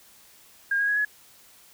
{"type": "tone with pitch steps", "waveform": "sine", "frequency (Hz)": [1616, 1640.5, 1665.3, 1690.5], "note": ["G#6", "G#6", "G#6", "G#6"], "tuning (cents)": [-48, -22, 4, 30], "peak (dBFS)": -21, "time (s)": [0.71, 1.05], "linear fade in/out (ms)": 5, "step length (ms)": 85, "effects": ["white hiss -54 dBFS RMS until 1.73 s"]}